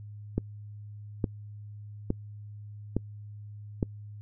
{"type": "click train", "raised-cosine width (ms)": 3, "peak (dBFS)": -13, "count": 5, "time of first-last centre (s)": [0.38, 3.828], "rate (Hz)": 1.16, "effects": ["noise-tail reverb RT60 0.1 s tail -26 dB re dry", "added 104 Hz sine -41 dBFS peak until 4.21 s"]}